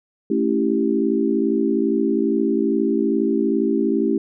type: chord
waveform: sine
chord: A dominant seventh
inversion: none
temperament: equal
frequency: 220 / 277.2 / 329.6 / 392 Hz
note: A3 / C#4 / E4 / G4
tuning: 0 / 0 / 0 / 0 cents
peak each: -22 dBFS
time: 0.3-4.18 s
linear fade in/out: 5 ms
effects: none